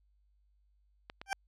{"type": "clicks", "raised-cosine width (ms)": 0.3, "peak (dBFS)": -27, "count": 2, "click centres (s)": [1.099, 1.215]}
{"type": "tone with exponential growth", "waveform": "20% pulse", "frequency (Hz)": 784, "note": "G5", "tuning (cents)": 0, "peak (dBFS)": -22, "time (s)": [1.26, 1.33], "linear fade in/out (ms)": 1, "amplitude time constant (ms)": 15}
{"effects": ["added 50 Hz sine -67 dBFS peak until 1.47 s", "low-pass 9000 Hz 12 dB/octave"]}